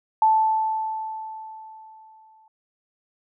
sine tone with exponential decay, 877 Hz, A5, 6 cents flat, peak -13 dBFS, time 0.22-2.48 s, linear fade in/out 2 ms, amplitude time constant 490 ms, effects none

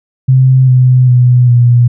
sine tone with pitch steps, 130.5 / 127.23 / 124.03 / 120.92 Hz, C3 / C3 / B2 / B2, -4 / -48 / +8 / -36 cents, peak -3 dBFS, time 0.28-1.88 s, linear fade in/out 10 ms, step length 400 ms, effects none

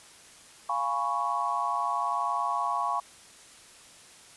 sine chord, C# dominant seventh, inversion first, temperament equal, 698.5 / 830.6 / 987.8 / 1108.7 Hz, E#5 / G#5 / B5 / C#6, 0 / 0 / 0 / 0 cents, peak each -34 / -33 / -32 / -29 dBFS, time 0.69-3 s, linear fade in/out 5 ms, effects white hiss -52 dBFS RMS until 4.36 s + resampled to 24000 Hz

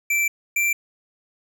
square tone pair in turn, 2337 / 2352 Hz, D7 / D7, -9 / +2 cents, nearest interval unison, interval 11 cents, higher second, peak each -19 dBFS, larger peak neither, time 0.1-0.28 / 0.56-0.73 s, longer first, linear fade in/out 5 ms, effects none

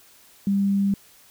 sine tone, 198.3 Hz, G3, 20 cents sharp, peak -18 dBFS, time 0.47-0.94 s, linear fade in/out 2 ms, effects white hiss -53 dBFS RMS until 1.3 s

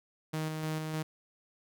sawtooth tone with tremolo, 156.6 Hz, D#3, 11 cents sharp, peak -28 dBFS, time 0.33-1.03 s, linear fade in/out 10 ms, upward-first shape square, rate 3.3 Hz, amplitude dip 30%, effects none

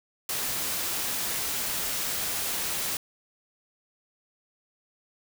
white noise, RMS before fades -30 dBFS, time 0.29-2.97 s, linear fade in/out 2 ms, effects none

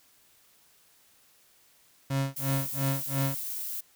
35% pulse tone with tremolo, 136.4 Hz, C#3, 28 cents flat, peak -23 dBFS, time 2.1-3.35 s, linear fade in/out 5 ms, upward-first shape sine, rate 2.9 Hz, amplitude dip 100%
violet noise, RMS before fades -35 dBFS, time 2.36-3.81 s, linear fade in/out 10 ms
effects white hiss -62 dBFS RMS until 3.95 s

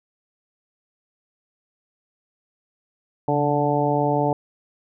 harmonic tone with a mistuned harmonic, 146.1 Hz, D3, 9 cents flat, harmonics 1 / 2 / 3 / 4 / 5 / 6, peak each -25 / -25 / -25 / -25 / -25 / -25 dBFS, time 3.28-4.33 s, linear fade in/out 2 ms, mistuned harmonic 1, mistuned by -52 cents, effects none

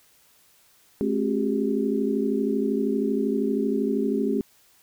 sine tone cluster, 214.4 / 267.1 / 370.6 / 403.4 Hz, A3 / C4 / F#4 / G4, -45 / +36 / +3 / +50 cents, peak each -26 / -26 / -30 / -27 dBFS, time 1.01-4.41 s, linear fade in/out 0 ms, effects white hiss -59 dBFS RMS until 4.82 s

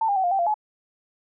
sine tone with pitch steps, 892 / 805 / 759 / 705 / 779 / 690 / 851 Hz, A5 / G5 / F#5 / F5 / G5 / F5 / G#5, +23 / +46 / +44 / +16 / -11 / -21 / +42 cents, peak -19 dBFS, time 0.01-0.542 s, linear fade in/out 5 ms, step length 76 ms, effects none

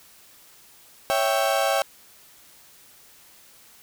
35% pulse chord, C# diminished, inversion none, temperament equal, 554.4 / 659.3 / 784 Hz, C#5 / E5 / G5, 0 / 0 / 0 cents, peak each -23 dBFS, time 1.1-1.82 s, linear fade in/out 0 ms, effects white hiss -52 dBFS RMS until 3.82 s

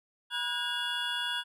triangle tone cluster, 966 / 1461 / 1624 / 2842 / 3396 Hz, B5 / F#6 / G#6 / F7 / G#7, -39 / -22 / -39 / +30 / +38 cents, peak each -38 / -35 / -36 / -36 / -33 dBFS, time 0.3-1.44 s, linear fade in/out 50 ms, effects none

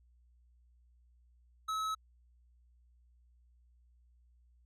sine tone with tanh clipping, 1291 Hz, E6, 37 cents flat, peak -35 dBFS, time 1.68-1.95 s, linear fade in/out 10 ms, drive 14 dB, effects added 60 Hz sine -63 dBFS peak until 4.65 s

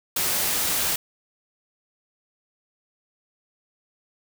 white noise, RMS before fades -24 dBFS, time 0.16-0.96 s, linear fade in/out 5 ms, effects none

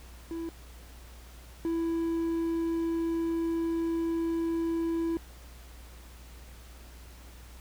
triangle tone pair in turn, 331.4 / 331.4 Hz, E4 / E4, +9 / +9 cents, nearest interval unison, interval 0 cents, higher neither, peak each -31 / -25 dBFS, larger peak second, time 0.31-0.49 / 1.65-5.17 s, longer second, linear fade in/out 0 ms, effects added 60 Hz sine -47 dBFS peak until 7.6 s + pink hiss -54 dBFS RMS until 7.6 s

